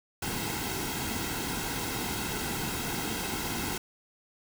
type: noise with comb filter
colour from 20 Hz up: pink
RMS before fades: -33 dBFS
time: 0.22-3.78 s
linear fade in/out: 5 ms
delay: 1.7 ms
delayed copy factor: -0.65
effects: none